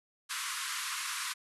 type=band-pass noise; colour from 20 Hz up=pink; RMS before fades=-37 dBFS; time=0.29-1.34 s; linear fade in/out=20 ms; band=1000 to 12000 Hz; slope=96 dB/octave; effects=none